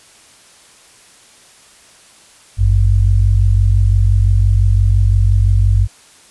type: tone pair together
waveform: sine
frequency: 51.65 / 97.5 Hz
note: G#1 / G2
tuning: -9 / -9 cents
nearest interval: major seventh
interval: 1100 cents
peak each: -11 dBFS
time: 2.57-5.88 s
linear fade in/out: 50 ms
effects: white hiss -45 dBFS RMS until 6.3 s + resampled to 24000 Hz